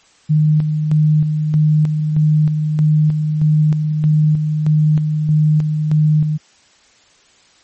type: tone with tremolo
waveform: sine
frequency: 153.1 Hz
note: D#3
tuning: 28 cents flat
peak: -9 dBFS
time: 0.29-6.38 s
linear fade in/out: 20 ms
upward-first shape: square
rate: 1.6 Hz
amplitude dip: 45%
effects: white hiss -51 dBFS RMS until 7.63 s + MP3 32 kbps